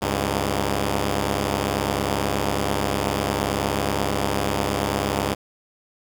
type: tone pair together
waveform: 5% pulse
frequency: 69.9 / 100.6 Hz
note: C#2 / G2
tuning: +15 / +45 cents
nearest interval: tritone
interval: 630 cents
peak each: -13 dBFS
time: 0.01-5.35 s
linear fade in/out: 20 ms
effects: none